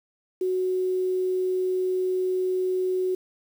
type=tone with quantisation; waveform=sine; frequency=370 Hz; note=F#4; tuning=in tune; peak=-22 dBFS; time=0.41-3.15 s; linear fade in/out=5 ms; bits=8; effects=none